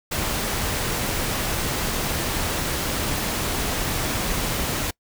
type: noise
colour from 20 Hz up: pink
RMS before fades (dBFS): -25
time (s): 0.11-4.91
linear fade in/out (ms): 10
effects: noise-tail reverb RT60 0.1 s tail -25 dB re dry